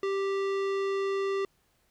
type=tone with tanh clipping; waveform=sine; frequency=392 Hz; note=G4; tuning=in tune; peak=-29 dBFS; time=0.03-1.45 s; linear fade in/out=2 ms; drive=18 dB; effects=pink hiss -70 dBFS RMS until 1.9 s